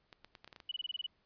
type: clicks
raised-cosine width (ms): 0.2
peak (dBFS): -33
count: 8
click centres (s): 0.128 / 0.246 / 0.352 / 0.445 / 0.477 / 0.528 / 0.562 / 0.602
type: tone bursts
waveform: sine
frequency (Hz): 2960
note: F#7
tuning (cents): 0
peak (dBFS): -35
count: 8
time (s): 0.69-1.065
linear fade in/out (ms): 5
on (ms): 25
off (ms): 25
effects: pink hiss -75 dBFS RMS until 1.25 s + resampled to 11025 Hz